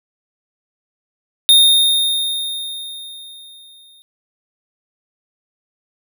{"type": "tone with exponential decay", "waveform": "square", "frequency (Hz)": 3678, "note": "A#7", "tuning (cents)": -24, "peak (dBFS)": -6, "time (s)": [1.49, 4.02], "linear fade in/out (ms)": 0, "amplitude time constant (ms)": 550, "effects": []}